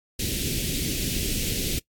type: band-stop noise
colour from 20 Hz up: pink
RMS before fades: -27 dBFS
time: 0.19-1.79 s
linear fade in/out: 5 ms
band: 410 to 2500 Hz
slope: 24 dB/octave
effects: noise-tail reverb RT60 0.1 s tail -22 dB re dry + AAC 64 kbps